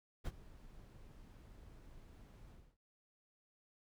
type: noise with ADSR envelope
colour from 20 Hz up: brown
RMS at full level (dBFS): -38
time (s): 0.24-2.77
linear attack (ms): 26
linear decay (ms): 44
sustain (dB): -19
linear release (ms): 270
effects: none